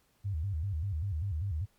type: tone with vibrato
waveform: sine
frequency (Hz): 87.9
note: F2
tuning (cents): +12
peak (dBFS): -30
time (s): 0.24-1.66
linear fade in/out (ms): 20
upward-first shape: square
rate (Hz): 5.1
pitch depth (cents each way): 220
effects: pink hiss -70 dBFS RMS until 1.78 s + MP3 96 kbps